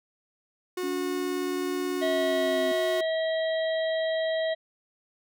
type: tone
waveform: 45% pulse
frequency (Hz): 363.9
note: F#4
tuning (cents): -29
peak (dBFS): -29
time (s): 0.77-3.01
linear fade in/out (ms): 5
type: tone with pitch glide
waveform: sine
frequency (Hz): 285.5 to 264.8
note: D4 to C4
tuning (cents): -49 to +21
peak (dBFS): -31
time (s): 0.83-2.72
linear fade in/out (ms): 5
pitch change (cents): -130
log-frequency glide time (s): 1.92-2.6
type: harmonic tone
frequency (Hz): 644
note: E5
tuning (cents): -41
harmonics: 1 / 3 / 5 / 6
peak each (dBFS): -25 / -35 / -39 / -41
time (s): 2.01-4.55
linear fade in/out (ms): 20
effects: none